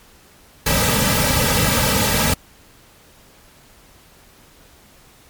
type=noise with comb filter; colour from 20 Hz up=pink; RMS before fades=-17 dBFS; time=0.66-2.34 s; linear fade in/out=5 ms; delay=2.8 ms; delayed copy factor=-0.9; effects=pink hiss -49 dBFS RMS until 5.29 s + MP3 96 kbps